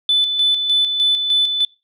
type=tone with tremolo; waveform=sine; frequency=3500 Hz; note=A7; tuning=10 cents flat; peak=-11 dBFS; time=0.09-1.65 s; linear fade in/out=2 ms; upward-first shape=square; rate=3.3 Hz; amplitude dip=50%; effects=noise-tail reverb RT60 0.3 s tail -24 dB re dry + tanh soft clip ceiling -7 dBFS